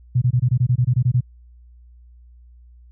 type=tone bursts; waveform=sine; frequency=123.9 Hz; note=B2; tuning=6 cents sharp; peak=-13 dBFS; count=12; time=0.15-1.208 s; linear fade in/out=10 ms; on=68 ms; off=22 ms; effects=added 60 Hz sine -44 dBFS peak until 2.91 s